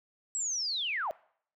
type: linear sweep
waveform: sine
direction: down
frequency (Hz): 7880 to 563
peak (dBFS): -30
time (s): 0.35-1.11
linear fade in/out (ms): 0
effects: noise-tail reverb RT60 0.6 s tail -23 dB re dry